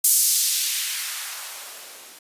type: noise with band-pass filter sweep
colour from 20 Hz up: violet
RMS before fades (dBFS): -24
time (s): 0.04-2.19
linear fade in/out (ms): 5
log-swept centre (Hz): 8700 to 250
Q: 1
effects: resampled to 32000 Hz